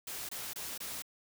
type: noise bursts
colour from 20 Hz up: white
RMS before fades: -41 dBFS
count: 4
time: 0.07-1.022 s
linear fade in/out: 5 ms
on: 220 ms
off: 24 ms
effects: none